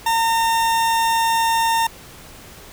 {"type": "tone", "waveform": "40% pulse", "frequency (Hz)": 912, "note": "A#5", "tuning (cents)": -38, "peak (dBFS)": -15, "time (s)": [0.06, 1.87], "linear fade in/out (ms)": 5, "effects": ["pink hiss -41 dBFS RMS until 2.72 s"]}